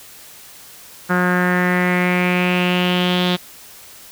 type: tone with low-pass filter sweep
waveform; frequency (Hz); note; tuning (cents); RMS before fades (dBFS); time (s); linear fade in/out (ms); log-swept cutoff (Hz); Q
sawtooth; 179.7; F3; +50; -17; 1.09-3.37; 20; 1500 to 3600; 5.2
effects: white hiss -41 dBFS RMS until 4.11 s